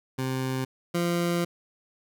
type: tone pair in turn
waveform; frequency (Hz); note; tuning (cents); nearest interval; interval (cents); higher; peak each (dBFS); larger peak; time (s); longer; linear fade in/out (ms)
20% pulse; 130.81 / 172.59; C3 / F3; 0 / -20; perfect fourth; 480; second; -22 / -19; second; 0.18-0.65 / 0.94-1.45; second; 10
effects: none